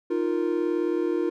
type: chord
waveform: triangle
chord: Eb suspended second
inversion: none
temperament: just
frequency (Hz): 311.1 / 350 / 466.7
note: Eb4 / F4 / Bb4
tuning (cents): 0 / +4 / +2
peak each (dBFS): -26 / -23 / -28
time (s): 0.1-1.3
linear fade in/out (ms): 10
effects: none